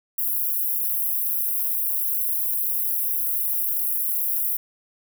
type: high-pass noise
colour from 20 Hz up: white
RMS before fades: -24 dBFS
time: 0.18-4.57 s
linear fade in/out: 5 ms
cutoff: 11000 Hz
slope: 48 dB/octave
effects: none